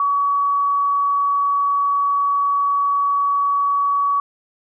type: tone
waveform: sine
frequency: 1132 Hz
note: C#6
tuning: 36 cents sharp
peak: -15 dBFS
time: 0-4.2 s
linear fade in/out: 2 ms
effects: none